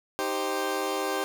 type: chord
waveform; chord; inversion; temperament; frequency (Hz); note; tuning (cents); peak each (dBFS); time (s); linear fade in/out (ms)
20% pulse; C minor; first; equal; 311.1 / 392 / 523.3; Eb4 / G4 / C5; 0 / 0 / 0; -29 / -25 / -27; 0.19-1.24; 0
effects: none